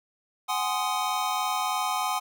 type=chord; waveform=square; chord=Ab dominant seventh; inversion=third; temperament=just; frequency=747.5 / 830.6 / 1038.3 / 1245.9 Hz; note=Gb5 / Ab5 / C6 / Eb6; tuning=+17 / 0 / -14 / +2 cents; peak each=-32 dBFS; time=0.48-2.2 s; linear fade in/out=20 ms; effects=none